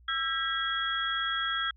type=tone cluster; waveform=sine; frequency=1334 / 1616 / 1939 / 3312 Hz; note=E6 / G#6 / B6 / G#7; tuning=+20 / -48 / -32 / -5 cents; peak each=-32 / -33 / -39 / -32 dBFS; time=0.08-1.71 s; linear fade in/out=5 ms; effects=added 60 Hz sine -54 dBFS peak until 1.76 s